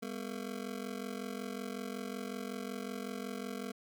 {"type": "ring-modulated tone", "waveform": "25% pulse", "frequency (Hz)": 225.9, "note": "A3", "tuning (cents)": 46, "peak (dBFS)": -32, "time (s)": [0.02, 3.72], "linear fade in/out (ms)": 10, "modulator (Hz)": 22.7, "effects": []}